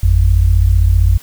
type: tone pair together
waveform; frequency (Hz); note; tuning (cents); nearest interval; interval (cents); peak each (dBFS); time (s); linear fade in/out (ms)
sine; 51.91 / 87.31; G#1 / F2; 0 / 0; major sixth; 900; -10; 0.03-1.18; 5
effects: white hiss -40 dBFS RMS until 1.22 s